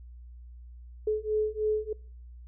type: beating tone pair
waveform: sine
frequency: 427.1 / 430.3 Hz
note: G#4 / A4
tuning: +48 / -39 cents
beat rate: 3.2 Hz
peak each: -29 dBFS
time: 1.07-1.93 s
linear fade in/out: 5 ms
effects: noise-tail reverb RT60 0.6 s tail -25 dB re dry + added 60 Hz sine -44 dBFS peak until 2.47 s